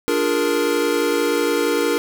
square chord, Bb dominant seventh, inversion first, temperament equal, 293.7 / 349.2 / 415.3 / 466.2 Hz, D4 / F4 / Ab4 / Bb4, 0 / 0 / 0 / 0 cents, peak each -24 / -25 / -25 / -21 dBFS, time 0.08-1.98 s, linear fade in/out 0 ms, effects none

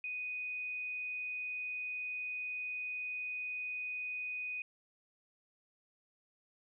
sine tone, 2489 Hz, D#7, in tune, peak -37 dBFS, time 0.04-4.62 s, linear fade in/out 2 ms, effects none

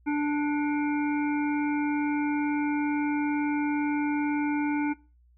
harmonic tone with a mistuned harmonic, 293.7 Hz, D4, in tune, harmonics 1 / 3 / 5 / 7 / 8, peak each -24 / -34 / -38 / -41 / -42 dBFS, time 0.06-4.94 s, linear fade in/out 20 ms, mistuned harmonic 7, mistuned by +76 cents, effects noise-tail reverb RT60 0.3 s tail -20 dB re dry + added 60 Hz sine -57 dBFS peak until 5.37 s

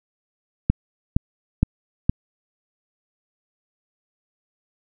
click train, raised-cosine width 5 ms, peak -3 dBFS, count 4, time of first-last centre 0.7-2.095 s, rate 2.15 Hz, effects none

